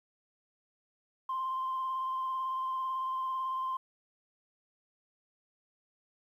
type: tone with vibrato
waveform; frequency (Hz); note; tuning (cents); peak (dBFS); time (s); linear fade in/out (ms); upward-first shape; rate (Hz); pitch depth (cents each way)
sine; 1046; C6; -1; -30; 1.29-3.77; 5; sine; 18; 19
effects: tanh soft clip ceiling -28 dBFS + 11-bit